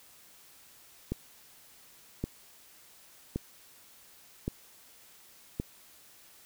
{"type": "click train", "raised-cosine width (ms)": 3, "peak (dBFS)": -18, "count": 5, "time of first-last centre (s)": [1.12, 5.599], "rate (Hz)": 0.893, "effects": ["white hiss -57 dBFS RMS until 6.45 s"]}